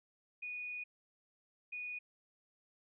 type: tone bursts at uneven times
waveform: sine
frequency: 2467 Hz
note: D#7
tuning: 15 cents flat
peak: -40 dBFS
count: 2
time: 0.42-0.84 / 1.72-1.99 s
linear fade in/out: 10 ms
effects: none